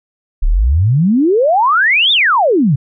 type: exponential two-way sweep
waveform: sine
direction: up then down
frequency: 30.72 to 3729 to 123.1 Hz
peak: -8 dBFS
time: 0.42-2.76 s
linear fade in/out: 10 ms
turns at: 2.12 s
effects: none